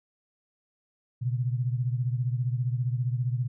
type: beating tone pair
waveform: sine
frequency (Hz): 121.1 / 136.1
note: B2 / C#3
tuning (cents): -34 / -31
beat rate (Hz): 15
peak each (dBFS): -26 / -31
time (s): 1.21-3.48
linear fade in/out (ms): 20
effects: none